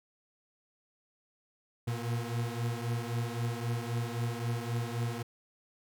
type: beating tone pair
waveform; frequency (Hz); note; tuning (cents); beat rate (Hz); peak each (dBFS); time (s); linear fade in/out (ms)
40% pulse; 116.54 / 120.34; A#2 / B2; 0 / -44; 3.8; -33 / -35; 1.87-5.23; 10
effects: none